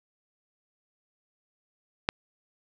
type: click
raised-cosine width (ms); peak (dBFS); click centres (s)
0.3; -7; 2.089
effects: none